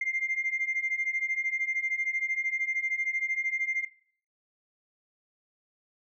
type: beating tone pair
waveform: sine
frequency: 2093 / 2106 Hz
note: C7 / C7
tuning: 0 / +11 cents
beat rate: 13 Hz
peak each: -30 dBFS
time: 0.01-3.85 s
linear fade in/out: 5 ms
effects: noise-tail reverb RT60 0.5 s tail -17 dB re dry + tanh soft clip ceiling -21 dBFS